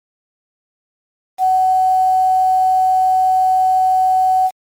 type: tone with quantisation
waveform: sine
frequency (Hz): 749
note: F#5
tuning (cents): +21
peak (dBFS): -10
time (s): 1.38-4.51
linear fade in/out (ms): 50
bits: 6
effects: MP3 64 kbps